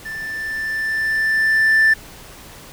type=tone with level ramp; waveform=triangle; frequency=1769 Hz; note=A6; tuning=9 cents sharp; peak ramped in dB=-25 to -7 dBFS; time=0.05-1.94 s; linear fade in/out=10 ms; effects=tanh soft clip ceiling -5 dBFS + pink hiss -40 dBFS RMS until 2.72 s